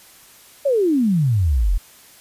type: exponential sweep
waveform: sine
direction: down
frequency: 587.3 to 38.7 Hz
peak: -14 dBFS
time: 0.65-1.78 s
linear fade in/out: 10 ms
effects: white hiss -47 dBFS RMS until 2.2 s + resampled to 32000 Hz